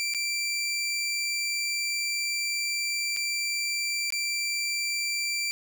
20% pulse tone with dropouts, 2349 Hz, D7, in tune, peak -22 dBFS, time 0-5.51 s, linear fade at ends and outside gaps 0 ms, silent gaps 0.138-0.147 / 3.164-3.17 / 4.104-4.123 s, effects none

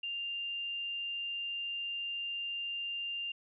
sine tone, 2794 Hz, F7, in tune, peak -35 dBFS, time 0.03-3.32 s, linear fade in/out 5 ms, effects none

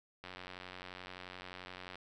click train, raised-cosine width 0.3 ms, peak -30 dBFS, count 158, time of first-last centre 0.24-1.956 s, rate 91.5 Hz, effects none

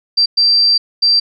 sine tone bursts at uneven times, 4699 Hz, D8, in tune, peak -8 dBFS, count 3, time 0.17-0.26 / 0.37-0.78 / 1.02-1.2 s, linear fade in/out 10 ms, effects none

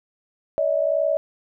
sine tone pair together, 574.4 / 636 Hz, D5 / D#5, -39 / +38 cents, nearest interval major second, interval 177 cents, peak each -21 dBFS, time 0.58-1.17 s, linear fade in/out 0 ms, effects none

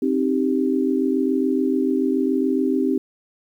sine chord, C minor, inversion none, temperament equal with one note detuned, 264.1 / 311.1 / 392 Hz, C4 / Eb4 / G4, +16 / 0 / 0 cents, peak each -20 / -23 / -23 dBFS, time 0.02-2.98 s, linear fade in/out 5 ms, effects 9-bit

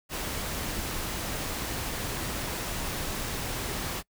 pink noise, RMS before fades -33 dBFS, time 0.09-4.03 s, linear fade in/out 50 ms, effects noise-tail reverb RT60 0.1 s tail -24 dB re dry

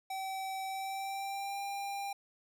square tone with pitch glide, 768 to 797.4 Hz, G5 to G5, -36 to +29 cents, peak -37 dBFS, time 0.1-2.13 s, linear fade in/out 5 ms, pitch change +65 cents, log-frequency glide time 0.66-1.61 s, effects none

